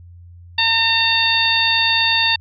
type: harmonic tone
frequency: 909 Hz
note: A#5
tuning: 44 cents flat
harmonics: 1 / 2 / 3 / 4 / 5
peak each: -23 / -21 / -19 / -18 / -21 dBFS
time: 0.58-2.36 s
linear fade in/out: 5 ms
effects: added 87 Hz sine -38 dBFS peak until 2.4 s